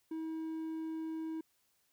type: tone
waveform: triangle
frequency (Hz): 320.4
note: E4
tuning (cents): -49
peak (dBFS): -35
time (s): 0.11-1.41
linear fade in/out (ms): 5
effects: white hiss -75 dBFS RMS until 1.92 s